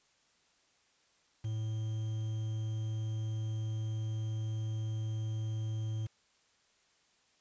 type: tone with quantisation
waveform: triangle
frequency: 109.6 Hz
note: A2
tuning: 6 cents flat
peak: -31 dBFS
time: 1.44-6.07 s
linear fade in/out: 10 ms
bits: 9
effects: white hiss -70 dBFS RMS until 7.4 s + resampled to 16000 Hz